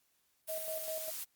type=noise; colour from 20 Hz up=blue; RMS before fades=-41 dBFS; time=0.47-1.25 s; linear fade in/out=20 ms
type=tone with tremolo; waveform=sine; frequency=635 Hz; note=D#5; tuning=35 cents sharp; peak=-37 dBFS; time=0.48-1.11 s; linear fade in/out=20 ms; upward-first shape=square; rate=5 Hz; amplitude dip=60%
effects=white hiss -75 dBFS RMS until 1.35 s + Opus 48 kbps